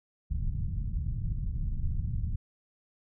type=low-pass noise; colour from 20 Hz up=pink; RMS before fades=-31 dBFS; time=0.3-2.36 s; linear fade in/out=10 ms; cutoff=140 Hz; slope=24 dB/octave; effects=none